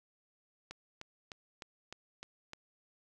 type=click train; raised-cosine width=0.2 ms; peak=-27 dBFS; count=7; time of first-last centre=0.71-2.534 s; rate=3.29 Hz; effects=none